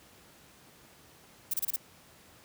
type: noise bursts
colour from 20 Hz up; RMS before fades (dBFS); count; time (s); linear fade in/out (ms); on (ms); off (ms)
violet; -30; 5; 1.51-1.762; 5; 28; 28
effects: pink hiss -57 dBFS RMS until 2.44 s + high-pass 80 Hz 12 dB/octave